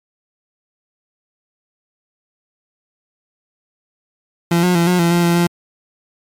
30% pulse tone with pitch steps, 170.5 / 179.7 / 169.9 / 179.7 / 169.9 / 173.1 / 171.2 / 172.9 Hz, F3 / F3 / F3 / F3 / F3 / F3 / F3 / F3, -41 / +50 / -47 / +50 / -47 / -15 / -34 / -17 cents, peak -9 dBFS, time 4.51-5.47 s, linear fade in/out 5 ms, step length 120 ms, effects MP3 96 kbps

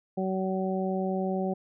harmonic tone, 188.9 Hz, F#3, 36 cents sharp, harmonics 1 / 2 / 3 / 4, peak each -29 / -32 / -34 / -35 dBFS, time 0.17-1.54 s, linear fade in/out 10 ms, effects none

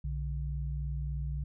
sine tone pair together, 61.1 / 144.53 Hz, B1 / D3, -18 / -27 cents, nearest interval octave + minor third, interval 1491 cents, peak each -33 / -37 dBFS, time 0.04-1.44 s, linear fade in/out 5 ms, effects none

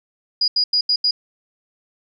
sine tone bursts at uneven times, 4899 Hz, D#8, 28 cents flat, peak -14 dBFS, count 5, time 0.41-0.48 / 0.56-0.64 / 0.73-0.81 / 0.89-0.96 / 1.04-1.11 s, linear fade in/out 5 ms, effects none

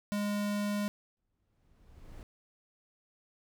square tone, 205.7 Hz, G#3, 16 cents flat, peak -31 dBFS, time 0.12-0.88 s, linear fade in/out 0 ms
brown noise with exponential growth, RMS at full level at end -45 dBFS, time 1.17-2.23 s, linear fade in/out 1 ms, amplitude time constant 230 ms
effects none

